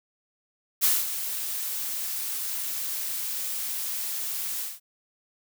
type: noise with ADSR envelope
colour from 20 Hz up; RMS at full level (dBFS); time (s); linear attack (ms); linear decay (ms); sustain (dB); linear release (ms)
blue; -20; 0.81-4.8; 32; 210; -11; 190
effects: none